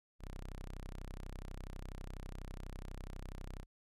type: tone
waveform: sawtooth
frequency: 32.12 Hz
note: C1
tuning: 31 cents flat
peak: -40 dBFS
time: 0.19-3.66 s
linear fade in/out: 50 ms
effects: resampled to 32000 Hz